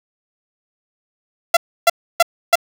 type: tone bursts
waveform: sawtooth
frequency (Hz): 679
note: F5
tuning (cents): -49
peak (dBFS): -4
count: 4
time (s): 1.54-2.556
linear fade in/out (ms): 5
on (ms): 29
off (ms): 300
effects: none